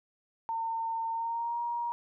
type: tone with pitch glide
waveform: sine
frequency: 908 to 946.6 Hz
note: A#5 to A#5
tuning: -46 to +26 cents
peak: -30 dBFS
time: 0.49-1.92 s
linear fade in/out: 0 ms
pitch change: +72 cents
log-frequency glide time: 1.1-1.6 s
effects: none